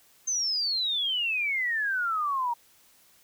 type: exponential sweep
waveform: sine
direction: down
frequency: 6330 to 928 Hz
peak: -25 dBFS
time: 0.27-2.54 s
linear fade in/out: 10 ms
effects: white hiss -60 dBFS RMS until 3.23 s